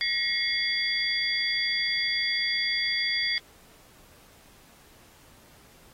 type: tone cluster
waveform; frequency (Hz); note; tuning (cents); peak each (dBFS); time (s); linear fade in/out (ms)
sine; 1902 / 2157 / 3387 / 4727; A#6 / C#7 / G#7 / D8; +34 / -48 / +33 / +10; -30; 0.01-3.38; 0
effects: pink hiss -56 dBFS RMS until 5.93 s + AAC 48 kbps